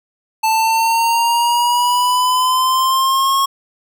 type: exponential sweep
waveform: square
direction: up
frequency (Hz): 880 to 1094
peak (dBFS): -13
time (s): 0.43-3.46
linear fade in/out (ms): 10
effects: none